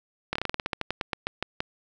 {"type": "slowing click train", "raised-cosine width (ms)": 0.3, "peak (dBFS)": -11, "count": 17, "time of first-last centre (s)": [0.33, 1.605], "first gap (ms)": 25, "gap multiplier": 1.14, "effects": []}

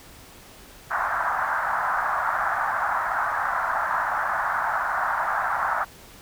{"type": "band-pass noise", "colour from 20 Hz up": "white", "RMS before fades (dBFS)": -25, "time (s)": [0.9, 5.85], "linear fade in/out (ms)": 20, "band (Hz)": [690, 1600], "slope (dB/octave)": 48, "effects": ["pink hiss -47 dBFS RMS until 6.21 s"]}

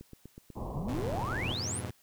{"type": "click train", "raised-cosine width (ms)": 3, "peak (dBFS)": -33, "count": 8, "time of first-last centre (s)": [0.01, 0.872], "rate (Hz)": 8.12}
{"type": "low-pass noise", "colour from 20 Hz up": "pink", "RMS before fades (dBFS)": -38, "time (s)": [0.55, 1.55], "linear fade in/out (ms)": 20, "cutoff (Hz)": 1100, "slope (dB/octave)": 96}
{"type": "exponential sweep", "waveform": "sine", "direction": "up", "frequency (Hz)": [111.1, 11175], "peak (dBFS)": -34, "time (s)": [0.71, 1.82], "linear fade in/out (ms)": 50}
{"type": "chord", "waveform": "sawtooth", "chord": "F diminished", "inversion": "none", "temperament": "equal", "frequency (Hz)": [87.31, 103.83, 123.47], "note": ["F2", "Ab2", "Cb3"], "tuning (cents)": [0, 0, 0], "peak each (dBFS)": -36, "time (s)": [0.88, 1.91], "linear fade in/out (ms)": 10}
{"effects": ["white hiss -65 dBFS RMS until 2.02 s"]}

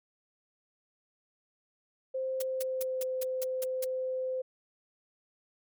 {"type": "tone with pitch glide", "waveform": "sine", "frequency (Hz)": [523.3, 516.1], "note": ["C5", "C5"], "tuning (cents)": [0, -24], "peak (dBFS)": -30, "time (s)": [2.14, 4.42], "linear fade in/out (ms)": 10, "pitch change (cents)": -24, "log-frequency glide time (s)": [2.35, 3.05]}
{"type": "noise bursts", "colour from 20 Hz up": "blue", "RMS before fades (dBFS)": -36, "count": 8, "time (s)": [2.4, 3.844], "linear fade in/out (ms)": 5, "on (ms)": 23, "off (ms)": 180}
{"effects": ["MP3 96 kbps"]}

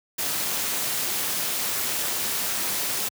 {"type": "noise with amplitude modulation", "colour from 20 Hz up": "white", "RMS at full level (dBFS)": -24, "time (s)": [0.18, 3.09], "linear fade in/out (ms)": 10, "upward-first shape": "sine", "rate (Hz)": 298, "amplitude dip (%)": 60, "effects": ["high-pass 100 Hz 12 dB/octave"]}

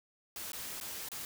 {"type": "noise with dropouts", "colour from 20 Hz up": "white", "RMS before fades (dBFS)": -42, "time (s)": [0.36, 1.25], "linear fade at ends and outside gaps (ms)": 1, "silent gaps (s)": [[0.52, 0.532], [0.801, 0.811], [1.087, 1.117]], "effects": []}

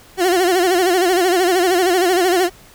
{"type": "tone with vibrato", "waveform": "30% pulse", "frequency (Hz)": 361.5, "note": "F#4", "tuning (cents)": -40, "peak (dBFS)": -10, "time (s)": [0.17, 2.5], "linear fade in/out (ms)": 50, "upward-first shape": "sine", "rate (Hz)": 13, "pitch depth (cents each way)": 100, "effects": ["pink hiss -45 dBFS RMS until 2.74 s"]}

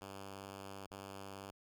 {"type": "tone with dropouts", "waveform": "5% pulse", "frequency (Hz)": 98, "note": "G2", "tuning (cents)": 0, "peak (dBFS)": -36, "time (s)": [0.01, 1.51], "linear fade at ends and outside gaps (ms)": 5, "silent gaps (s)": [0.866, 0.909], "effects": []}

